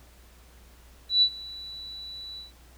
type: tone with ADSR envelope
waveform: sine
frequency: 3951 Hz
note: B7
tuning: in tune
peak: -15 dBFS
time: 1.09-2.52 s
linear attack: 130 ms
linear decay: 70 ms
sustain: -22 dB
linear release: 140 ms
effects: added 60 Hz sine -52 dBFS peak until 2.77 s + pink hiss -57 dBFS RMS until 2.77 s